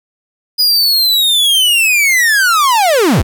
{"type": "linear sweep", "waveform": "45% pulse", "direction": "down", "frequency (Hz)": [4978, 35.66], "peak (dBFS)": -8, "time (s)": [0.58, 3.23], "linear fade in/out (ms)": 20, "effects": ["8-bit"]}